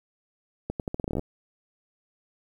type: accelerating click train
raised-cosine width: 2 ms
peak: -16 dBFS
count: 13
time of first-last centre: 0.7-1.194 s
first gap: 98 ms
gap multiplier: 0.82
effects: 9-bit